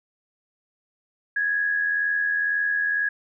sine tone pair together, 1661.2 / 1743.2 Hz, G#6 / A6, 0 / -17 cents, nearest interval minor second, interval 83 cents, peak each -21 / -32 dBFS, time 1.36-3.09 s, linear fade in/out 5 ms, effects none

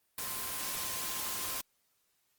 sine tone in noise, 1046.5 Hz, C6, in tune, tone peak -47 dBFS, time 0.18-1.61 s, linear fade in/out 2 ms, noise white, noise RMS -37 dBFS, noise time 0.18-1.61 s, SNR -13 dB, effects white hiss -75 dBFS RMS until 2.38 s + Opus 24 kbps

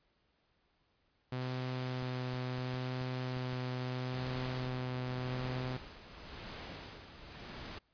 sawtooth tone with vibrato, 127 Hz, B2, 49 cents sharp, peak -32 dBFS, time 1.32-5.77 s, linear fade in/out 5 ms, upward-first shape sine, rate 0.73 Hz, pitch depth 9 cents each way
white noise, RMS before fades -48 dBFS, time 1.41-4.66 s, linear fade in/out 5 ms
clicks, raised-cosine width 5 ms, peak -38 dBFS, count 7, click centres 2.025 / 2.339 / 2.584 / 2.741 / 3.014 / 3.368 / 3.531 s
pink noise with tremolo, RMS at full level -45 dBFS, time 4.12-7.79 s, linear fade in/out 10 ms, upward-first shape sine, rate 0.91 Hz, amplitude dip 60%
effects pink hiss -75 dBFS RMS until 7.93 s + resampled to 11025 Hz

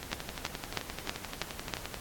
two click trains, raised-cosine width 0.2 ms, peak -12 / -19 dBFS, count 6 / 23, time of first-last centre 0.13-1.738 / 0.03-1.943 s, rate 3.11 / 11.5 Hz, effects pink hiss -45 dBFS RMS until 2 s + AAC 64 kbps

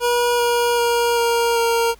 25% pulse tone with pitch steps, 481.6 / 477.2 / 472.8 / 468.4 / 464.1 Hz, B4 / A#4 / A#4 / A#4 / A#4, -44 / +41 / +24 / +8 / -8 cents, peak -12 dBFS, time 0-1.95 s, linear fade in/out 50 ms, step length 390 ms, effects added 50 Hz sine -46 dBFS peak until 1.99 s + pink hiss -52 dBFS RMS until 1.99 s

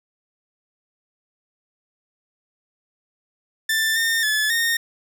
sawtooth tone with pitch steps, 1774 / 1820 / 1724 / 1841 Hz, A6 / A#6 / A6 / A#6, +14 / -42 / -36 / -22 cents, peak -15 dBFS, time 3.69-4.77 s, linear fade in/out 5 ms, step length 270 ms, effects none

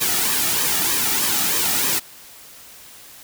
white noise with flanger, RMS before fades -20 dBFS, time 0-2 s, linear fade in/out 20 ms, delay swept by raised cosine 1.4 to 1.95 ms, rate 3.2 Hz, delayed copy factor -0.6, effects white hiss -43 dBFS RMS until 3.23 s

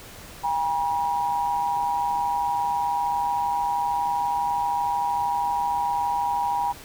sine tone pair together, 807 / 959.7 Hz, G#5 / B5, -50 / -50 cents, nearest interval minor third, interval 300 cents, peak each -25 / -24 dBFS, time 0.43-6.73 s, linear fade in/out 20 ms, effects pink hiss -43 dBFS RMS until 6.84 s

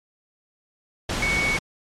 sine tone in noise, 2227 Hz, C#7, 7 cents sharp, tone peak -21 dBFS, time 1.22-1.57 s, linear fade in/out 5 ms, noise pink, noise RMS -26 dBFS, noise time 1.09-1.59 s, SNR +2 dB, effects low-pass 7000 Hz 12 dB/octave + MP3 64 kbps

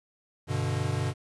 square chord, G major, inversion none, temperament equal with one note detuned, 97.66 / 123.47 / 146.83 Hz, G2 / B2 / D3, -6 / 0 / 0 cents, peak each -32 / -31 / -33 dBFS, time 0.47-1.14 s, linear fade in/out 50 ms, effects resampled to 24000 Hz + 10-bit

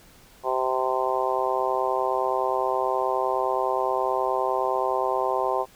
harmonic tone, 129.6 Hz, C3, 16 cents flat, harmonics 3 / 4 / 5 / 6 / 7 / 8, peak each -29 / -29 / -29 / -29 / -29 / -29 dBFS, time 0.43-5.66 s, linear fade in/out 50 ms, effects pink hiss -53 dBFS RMS until 5.75 s

